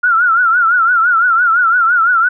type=tone with vibrato; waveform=sine; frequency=1396.9 Hz; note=F6; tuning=in tune; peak=-8 dBFS; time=0.03-2.29 s; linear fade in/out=10 ms; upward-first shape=triangle; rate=5.9 Hz; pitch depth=130 cents each way; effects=none